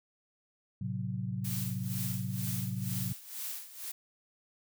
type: chord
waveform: sine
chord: F# diminished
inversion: first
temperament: equal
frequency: 110 / 130.81 / 185 Hz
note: A2 / C3 / F#3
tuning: 0 / 0 / 0 cents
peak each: -37 dBFS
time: 0.81-3.13 s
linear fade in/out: 5 ms
type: noise with tremolo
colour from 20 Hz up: blue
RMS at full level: -38 dBFS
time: 1.44-3.92 s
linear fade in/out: 10 ms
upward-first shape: sine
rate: 2.1 Hz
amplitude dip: 80%
effects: none